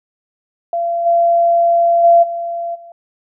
sine tone with level steps, 683 Hz, F5, 39 cents flat, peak -15 / -9 / -5 / -19 / -34 dBFS, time 0.73-2.92 s, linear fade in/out 2 ms, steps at 1.05 / 2.03 / 2.22 / 2.74 s, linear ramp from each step 20 ms, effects none

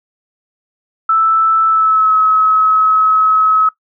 sine tone with pitch glide, 1318.5 to 1283.9 Hz, E6 to E6, 0 to -46 cents, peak -8 dBFS, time 1.09-3.69 s, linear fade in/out 5 ms, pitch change -46 cents, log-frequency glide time 1.67-2.15 s, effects noise-tail reverb RT60 0.1 s tail -17 dB re dry

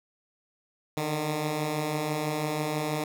10% pulse beating tone pair, 146.83 / 152.93 Hz, D3 / D#3, 0 / -30 cents, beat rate 6.1 Hz, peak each -28 / -20 dBFS, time 0.97-3.04 s, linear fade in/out 2 ms, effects none

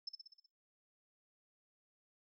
sine tone with echo, 5270 Hz, E8, 1 cent flat, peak -39 dBFS, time 0.07-0.09 s, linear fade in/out 5 ms, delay 62 ms, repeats 6, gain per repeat -4 dB, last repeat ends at 0.462 s, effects noise-tail reverb RT60 0.4 s tail -24 dB re dry

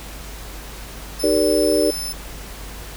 20% pulse tone, 5274 Hz, E8, in tune, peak -20 dBFS, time 1.19-2.13 s, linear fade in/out 10 ms
sine chord, Eb major seventh, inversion none, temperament equal, 311.1 / 392 / 466.2 / 587.3 Hz, Eb4 / G4 / Bb4 / D5, 0 / 0 / 0 / 0 cents, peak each -20 dBFS, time 1.23-1.91 s, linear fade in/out 10 ms
effects added 50 Hz sine -35 dBFS peak until 2.96 s + pink hiss -37 dBFS RMS until 2.96 s

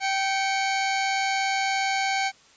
sawtooth tone pair together, 778 / 2217 Hz, G5 / C#7, -13 / 0 cents, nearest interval octave + tritone, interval 1813 cents, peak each -20 / -25 dBFS, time 0-2.32 s, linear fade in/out 50 ms, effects white hiss -55 dBFS RMS until 2.56 s + resampled to 16000 Hz

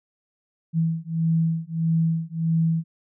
sine beating tone pair, 162.7 / 164.3 Hz, E3 / E3, -22 / -5 cents, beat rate 1.6 Hz, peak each -23 dBFS, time 0.73-2.84 s, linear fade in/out 50 ms, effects none

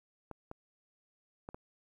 clicks, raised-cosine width 1 ms, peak -29 dBFS, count 4, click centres 0.313 / 0.514 / 1.489 / 1.545 s, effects 11-bit

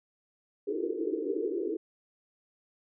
white band-pass noise, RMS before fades -32 dBFS, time 0.67-1.77 s, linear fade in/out 10 ms, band 300 to 460 Hz, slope 96 dB/octave, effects none

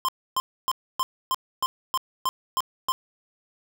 square tone bursts, 1046.5 Hz, C6, in tune, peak -22 dBFS, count 10, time 0.05-2.92 s, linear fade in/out 0 ms, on 35 ms, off 280 ms, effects none

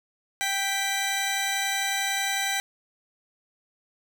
15% pulse tone pair together, 784 / 1975.5 Hz, G5 / B6, 0 / 0 cents, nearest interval octave + major third, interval 1600 cents, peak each -21 / -22 dBFS, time 0.41-2.6 s, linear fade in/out 0 ms, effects none

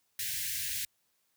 white band-stop noise, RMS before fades -35 dBFS, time 0.19-0.85 s, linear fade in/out 2 ms, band 150 to 1600 Hz, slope 96 dB/octave, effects white hiss -75 dBFS RMS until 1.36 s + high-pass 60 Hz 12 dB/octave

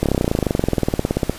slowing click train, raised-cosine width 2 ms, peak -3 dBFS, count 30, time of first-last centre 0.03-1.296 s, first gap 28 ms, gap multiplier 1.03, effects pink hiss -36 dBFS RMS until 1.38 s + resampled to 32000 Hz

